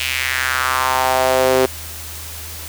sawtooth tone with high-pass filter sweep, 130 Hz, C3, 11 cents flat, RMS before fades -17 dBFS, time 0-1.66 s, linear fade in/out 5 ms, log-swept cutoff 2700 to 400 Hz, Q 3, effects added 80 Hz sine -34 dBFS peak until 2.68 s + white hiss -32 dBFS RMS until 2.68 s

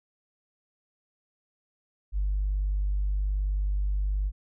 sine tone, 49.42 Hz, G1, 15 cents sharp, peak -23 dBFS, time 2.12-4.32 s, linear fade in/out 50 ms, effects tanh soft clip ceiling -20 dBFS

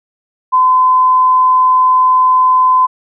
sine tone, 1021 Hz, C6, 43 cents flat, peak -6 dBFS, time 0.52-2.87 s, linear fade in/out 20 ms, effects none

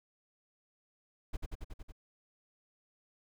brown noise with echo, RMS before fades -35 dBFS, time 1.33-1.37 s, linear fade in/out 10 ms, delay 92 ms, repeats 6, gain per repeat -2 dB, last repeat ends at 1.922 s, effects none

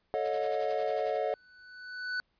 triangle chord, D# half-diminished seventh, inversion second, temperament equal with one note detuned, 440 / 554.4 / 622.3 / 721.4 Hz, A4 / C#5 / D#5 / F#5, 0 / 0 / 0 / -44 cents, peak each -32 dBFS, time 0.14-1.34 s, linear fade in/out 0 ms
white noise with tremolo, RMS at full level -45 dBFS, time 0.24-1.18 s, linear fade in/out 20 ms, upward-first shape sine, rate 11 Hz, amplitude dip 80%
square tone with exponential growth, 1492 Hz, F#6, 14 cents sharp, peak -30 dBFS, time 1.14-2.2 s, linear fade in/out 0 ms, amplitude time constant 230 ms
effects pink hiss -75 dBFS RMS until 2.39 s + resampled to 11025 Hz

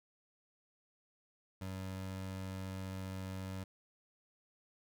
25% pulse tone, 94.7 Hz, F#2, 41 cents sharp, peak -37 dBFS, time 1.61-3.64 s, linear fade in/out 5 ms, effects none

